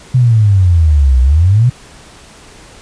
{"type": "exponential two-way sweep", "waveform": "sine", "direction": "down then up", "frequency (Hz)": [130, 61.74, 130], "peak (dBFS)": -5, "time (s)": [0.14, 1.7], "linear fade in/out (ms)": 10, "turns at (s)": 1.21, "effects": ["pink hiss -38 dBFS RMS until 2.81 s", "resampled to 22050 Hz"]}